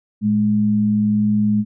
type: tone pair together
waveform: sine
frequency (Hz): 111.24 / 210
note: A2 / G#3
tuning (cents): +19 / +19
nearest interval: major seventh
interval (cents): 1100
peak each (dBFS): -24 / -14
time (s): 0.21-1.65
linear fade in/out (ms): 50
effects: none